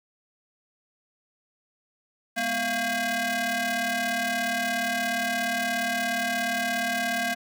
sawtooth ring-modulated tone, 452.6 Hz, A4, 49 cents sharp, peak -18 dBFS, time 2.36-7.35 s, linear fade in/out 20 ms, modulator 1150 Hz, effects none

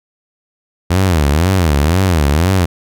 sawtooth tone with vibrato, 82.41 Hz, E2, in tune, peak -6 dBFS, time 0.9-2.66 s, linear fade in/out 10 ms, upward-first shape sine, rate 2 Hz, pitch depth 270 cents each way, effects none

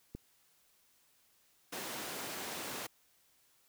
click, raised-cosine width 3 ms, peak -30 dBFS, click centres 0.15 s
pink high-pass noise, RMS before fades -42 dBFS, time 1.72-2.87 s, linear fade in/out 10 ms, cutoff 260 Hz, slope 12 dB/octave
effects white hiss -70 dBFS RMS until 3.68 s

